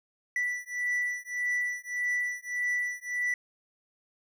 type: beating tone pair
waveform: triangle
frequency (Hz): 1966 / 1967.7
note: B6 / B6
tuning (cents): -8 / -7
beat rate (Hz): 1.7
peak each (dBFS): -30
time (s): 0.36-3.34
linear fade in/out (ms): 2
effects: none